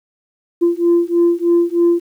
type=beating tone pair; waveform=sine; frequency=341.8 / 345 Hz; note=F4 / F4; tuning=-37 / -21 cents; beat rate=3.2 Hz; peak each=-13 dBFS; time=0.61-2 s; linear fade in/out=20 ms; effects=tanh soft clip ceiling -6 dBFS + 8-bit